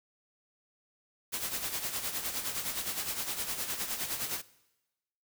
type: noise with tremolo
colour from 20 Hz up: white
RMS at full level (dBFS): -33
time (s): 1.32-4.42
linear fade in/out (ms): 20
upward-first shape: sine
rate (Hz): 9.7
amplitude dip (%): 60
effects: noise-tail reverb RT60 1.0 s tail -20 dB re dry